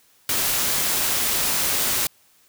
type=noise; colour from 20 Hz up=white; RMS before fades=-22 dBFS; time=0.29-2.07 s; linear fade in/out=2 ms; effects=white hiss -58 dBFS RMS until 2.48 s